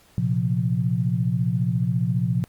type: chord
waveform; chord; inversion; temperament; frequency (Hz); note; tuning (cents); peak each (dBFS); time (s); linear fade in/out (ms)
sine; Bb suspended second; none; just; 116.54 / 131.11 / 174.81; Bb2 / C3 / F3; 0 / +4 / +2; -24; 0.18-2.44; 0
effects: pink hiss -56 dBFS RMS until 2.48 s + Opus 48 kbps